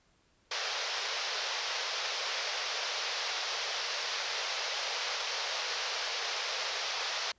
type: band-pass noise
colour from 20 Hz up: white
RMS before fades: -35 dBFS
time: 0.51-7.32 s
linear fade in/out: 5 ms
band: 440 to 5700 Hz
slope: 48 dB/octave
effects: pink hiss -69 dBFS RMS until 7.38 s + resampled to 16000 Hz